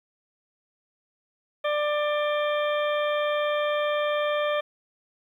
harmonic tone with a mistuned harmonic, 593 Hz, D5, 17 cents sharp, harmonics 1 / 2 / 3 / 4 / 5 / 6, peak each -24 / -30 / -34 / -36 / -38 / -40 dBFS, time 1.64-4.61 s, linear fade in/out 10 ms, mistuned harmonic 5, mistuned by +120 cents, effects 10-bit

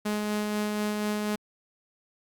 sawtooth tone with tremolo, 210 Hz, G#3, 19 cents sharp, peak -22 dBFS, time 0.05-1.36 s, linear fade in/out 10 ms, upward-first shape sine, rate 4.1 Hz, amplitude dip 25%, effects Opus 48 kbps

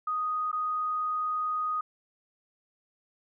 sine tone with dropouts, 1244.5 Hz, D#6, in tune, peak -27 dBFS, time 0.07-1.81 s, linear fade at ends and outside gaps 5 ms, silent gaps 0.516-0.528 s, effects none

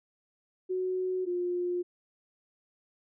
sine tone pair in turn, 370 / 355 Hz, F#4 / F4, 0 / +28 cents, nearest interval minor second, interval 72 cents, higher first, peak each -28 dBFS, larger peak neither, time 0.69-1.26 / 1.26-1.83 s, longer neither, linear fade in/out 20 ms, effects none

